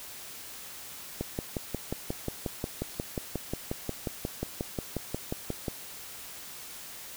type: click train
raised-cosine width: 2 ms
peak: -17 dBFS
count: 26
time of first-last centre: 1.21-5.682 s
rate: 5.59 Hz
effects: white hiss -44 dBFS RMS until 7.16 s